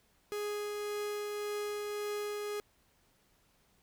45% pulse tone with tremolo, 415.3 Hz, G#4, in tune, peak -34 dBFS, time 0.32-2.6 s, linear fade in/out 0 ms, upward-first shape triangle, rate 1.8 Hz, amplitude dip 25%, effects pink hiss -70 dBFS RMS until 3.82 s

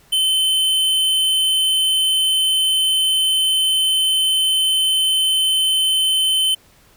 square tone, 3065 Hz, G7, 40 cents flat, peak -15 dBFS, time 0.12-6.55 s, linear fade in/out 10 ms, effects pink hiss -52 dBFS RMS until 6.96 s

